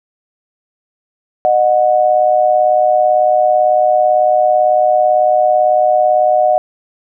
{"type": "tone pair together", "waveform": "sine", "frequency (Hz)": [614, 732], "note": ["D#5", "F#5"], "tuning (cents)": [-23, -19], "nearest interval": "minor third", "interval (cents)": 304, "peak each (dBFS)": -11, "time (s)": [1.45, 6.58], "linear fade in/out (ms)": 0, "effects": []}